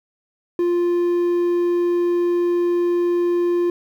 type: tone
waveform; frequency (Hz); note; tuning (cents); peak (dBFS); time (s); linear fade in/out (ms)
triangle; 349.2; F4; 0; -14; 0.59-3.7; 2
effects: 9-bit